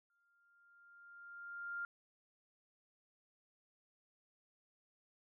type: tone with exponential growth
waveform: sine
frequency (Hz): 1399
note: F6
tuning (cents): +3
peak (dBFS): -38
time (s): 0.1-1.85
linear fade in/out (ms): 1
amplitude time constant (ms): 380
effects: none